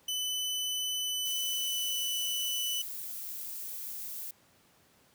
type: tone with pitch glide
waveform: sawtooth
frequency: 3006 to 2980 Hz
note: F#7 to F#7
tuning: +27 to +12 cents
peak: -28 dBFS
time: 0.08-2.82 s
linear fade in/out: 5 ms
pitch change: -15 cents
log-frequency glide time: 0.96-2.01 s
type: noise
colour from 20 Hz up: violet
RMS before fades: -40 dBFS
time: 1.25-4.31 s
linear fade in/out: 5 ms
effects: pink hiss -64 dBFS RMS until 5.14 s + high-pass 100 Hz 12 dB/octave